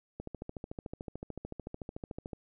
click train, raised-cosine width 2 ms, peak -26 dBFS, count 30, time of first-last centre 0.2-2.332 s, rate 13.6 Hz, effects none

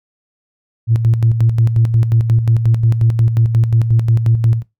sine tone with tremolo, 114.3 Hz, A#2, 34 cents flat, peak -7 dBFS, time 0.87-4.63 s, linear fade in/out 50 ms, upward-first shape square, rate 5.6 Hz, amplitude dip 60%, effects noise-tail reverb RT60 0.2 s tail -20 dB re dry + tanh soft clip ceiling -3 dBFS

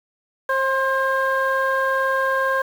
sine tone cluster, 534 / 1057 / 1602 Hz, C5 / C6 / G6, +35 / +17 / +37 cents, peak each -21 dBFS, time 0.49-2.62 s, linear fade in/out 5 ms, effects tanh soft clip ceiling -12 dBFS + 7-bit

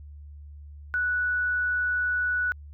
sine tone, 1476 Hz, F#6, 5 cents flat, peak -23 dBFS, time 0.94-2.52 s, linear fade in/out 0 ms, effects added 73 Hz sine -41 dBFS peak until 2.73 s

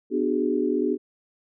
sine chord, G# half-diminished seventh, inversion first, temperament just, 249.2 / 299 / 373.8 / 415.3 Hz, B3 / D4 / F#4 / G#4, +16 / +31 / +18 / 0 cents, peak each -27 / -26 / -26 / -27 dBFS, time 0.1-0.98 s, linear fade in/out 50 ms, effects none

